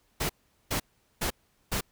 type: noise bursts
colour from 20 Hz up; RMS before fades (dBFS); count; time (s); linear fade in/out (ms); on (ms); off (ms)
pink; -29; 4; 0.2-1.81; 10; 95; 410
effects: pink hiss -69 dBFS RMS until 1.91 s